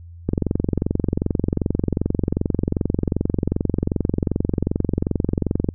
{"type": "click train", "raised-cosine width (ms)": 3, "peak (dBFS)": -6, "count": 123, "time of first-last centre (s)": [0.29, 5.688], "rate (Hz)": 22.6, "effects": ["added 85 Hz sine -37 dBFS peak until 5.74 s"]}